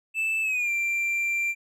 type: tone with pitch glide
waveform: triangle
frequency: 2637 to 2363 Hz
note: E7 to D7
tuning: 0 to +10 cents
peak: -22 dBFS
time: 0.14-1.55 s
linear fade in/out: 50 ms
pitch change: -190 cents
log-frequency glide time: 0.42-0.7 s
effects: none